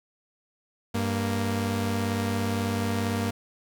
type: tone pair together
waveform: sawtooth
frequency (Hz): 98 / 232.9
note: G2 / A#3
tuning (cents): 0 / -1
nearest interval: octave + minor third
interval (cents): 1499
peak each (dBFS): -24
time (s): 0.94-3.31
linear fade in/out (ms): 10
effects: none